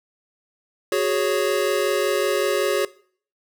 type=chord; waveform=square; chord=F# suspended second; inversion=none; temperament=equal; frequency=370 / 415.3 / 554.4 Hz; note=F#4 / G#4 / C#5; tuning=0 / 0 / 0 cents; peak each=-24 dBFS; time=0.92-2.85 s; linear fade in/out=2 ms; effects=noise-tail reverb RT60 0.5 s tail -20 dB re dry